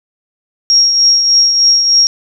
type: tone with tremolo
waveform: sine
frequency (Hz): 5588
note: F8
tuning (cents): 0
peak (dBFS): -4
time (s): 0.7-2.07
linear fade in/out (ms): 0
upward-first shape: triangle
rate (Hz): 3.3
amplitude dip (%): 50
effects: none